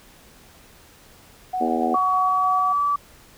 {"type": "tone with tremolo", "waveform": "sine", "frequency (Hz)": 740, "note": "F#5", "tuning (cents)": 0, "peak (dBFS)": -22, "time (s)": [1.53, 2.73], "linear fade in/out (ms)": 10, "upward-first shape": "square", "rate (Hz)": 3.3, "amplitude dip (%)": 25}
{"type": "harmonic tone", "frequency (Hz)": 81.2, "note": "E2", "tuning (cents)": -26, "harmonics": [3, 4, 5, 6, 7, 8, 9, 10], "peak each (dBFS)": [-25, -27, -29, -31, -32, -33, -34, -35], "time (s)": [1.6, 1.96], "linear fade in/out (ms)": 20}
{"type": "tone with pitch glide", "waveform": "sine", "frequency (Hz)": [1130, 1153.1], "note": ["C#6", "D6"], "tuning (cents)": [33, -32], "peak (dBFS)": -18, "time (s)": [1.94, 2.96], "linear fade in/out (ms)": 5, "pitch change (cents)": 35, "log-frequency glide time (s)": [2.15, 2.84]}
{"effects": ["pink hiss -50 dBFS RMS until 3.37 s"]}